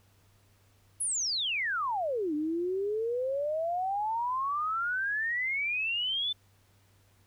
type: exponential two-way sweep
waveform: sine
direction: down then up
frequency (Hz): 11050 to 293.7 to 3557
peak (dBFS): -28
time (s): 1-6.33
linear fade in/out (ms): 10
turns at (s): 2.34
effects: added 98 Hz sine -63 dBFS peak until 7.26 s + pink hiss -67 dBFS RMS until 7.26 s